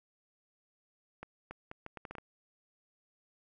accelerating click train, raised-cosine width 0.5 ms, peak -28 dBFS, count 9, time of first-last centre 1.23-2.183 s, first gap 280 ms, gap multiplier 0.73, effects none

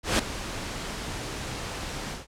pink noise with ADSR envelope, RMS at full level -20 dBFS, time 0.03-2.27 s, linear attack 160 ms, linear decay 7 ms, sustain -14 dB, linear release 160 ms, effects low-pass 8000 Hz 12 dB/octave

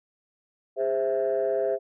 sine chord, Ab augmented, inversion none, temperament equal with one note detuned, 407.5 / 523.3 / 659.3 Hz, Ab4 / C5 / E5, -33 / 0 / 0 cents, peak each -26 dBFS, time 0.76-1.79 s, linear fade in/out 50 ms, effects tanh soft clip ceiling -17 dBFS

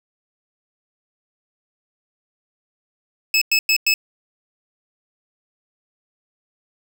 25% pulse tone bursts, 2600 Hz, E7, 24 cents flat, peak -10 dBFS, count 4, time 3.34-3.94 s, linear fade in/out 2 ms, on 75 ms, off 100 ms, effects none

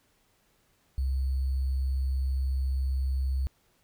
sine tone with sample-and-hold, 66.3 Hz, C2, 23 cents sharp, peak -25 dBFS, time 0.98-3.47 s, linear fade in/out 0 ms, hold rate 4410 Hz, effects pink hiss -68 dBFS RMS until 3.83 s

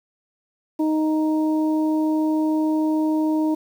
harmonic tone, 311.1 Hz, D#4, in tune, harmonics 1 / 2 / 3, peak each -18 / -30 / -31 dBFS, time 0.79-3.55 s, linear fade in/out 10 ms, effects 8-bit

